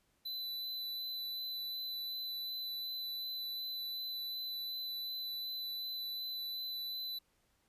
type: tone with vibrato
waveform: square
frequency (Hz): 4000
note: B7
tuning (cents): +21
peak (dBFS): -39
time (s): 0.25-7.19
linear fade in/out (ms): 10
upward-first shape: sine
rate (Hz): 2.7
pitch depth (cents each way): 10
effects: pink hiss -75 dBFS RMS until 7.68 s + resampled to 32000 Hz